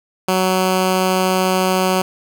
10% pulse tone, 186.3 Hz, F#3, 12 cents sharp, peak -6 dBFS, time 0.28-2.02 s, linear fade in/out 5 ms, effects none

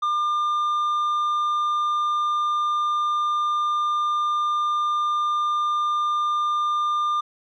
sine tone with tanh clipping, 1200 Hz, D6, 37 cents sharp, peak -21 dBFS, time 0.02-7.21 s, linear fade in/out 10 ms, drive 5 dB, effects none

